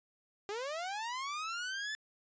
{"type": "linear sweep", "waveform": "sawtooth", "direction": "up", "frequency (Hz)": [391, 1760], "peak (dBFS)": -33, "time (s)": [0.49, 1.95], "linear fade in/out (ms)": 0, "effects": ["resampled to 16000 Hz"]}